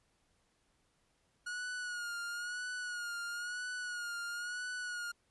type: tone with vibrato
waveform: 45% pulse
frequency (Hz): 1444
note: F#6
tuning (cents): -43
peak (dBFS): -38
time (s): 1.46-5.12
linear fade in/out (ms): 10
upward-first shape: sine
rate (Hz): 1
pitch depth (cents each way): 50
effects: pink hiss -75 dBFS RMS until 5.3 s + resampled to 24000 Hz